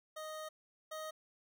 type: tone pair in turn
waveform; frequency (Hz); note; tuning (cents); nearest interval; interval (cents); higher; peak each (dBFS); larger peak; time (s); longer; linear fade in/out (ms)
25% pulse; 622.3 / 625.5; D#5 / D#5; 0 / +9; unison; 9; second; -39 / -38; second; 0.16-0.49 / 0.91-1.11; first; 10
effects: none